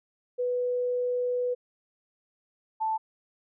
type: tone pair in turn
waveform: sine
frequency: 493.9 / 880 Hz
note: B4 / A5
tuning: 0 / 0 cents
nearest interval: minor seventh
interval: 1000 cents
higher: second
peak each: -25 dBFS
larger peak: neither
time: 0.38-1.55 / 2.8-2.98 s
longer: first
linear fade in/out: 20 ms
effects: none